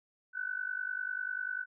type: tone with amplitude modulation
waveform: sine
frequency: 1500 Hz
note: F#6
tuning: 23 cents sharp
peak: -30 dBFS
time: 0.33-1.66 s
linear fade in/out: 50 ms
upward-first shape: sine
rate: 50.1 Hz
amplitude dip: 85%
effects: none